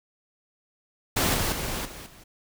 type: noise with level steps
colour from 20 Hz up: pink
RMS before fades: -23 / -26 / -31 / -41 / -50 dBFS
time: 1.16-2.24 s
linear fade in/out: 10 ms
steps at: 1.34 / 1.52 / 1.85 / 2.06 s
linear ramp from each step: 5 ms
effects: none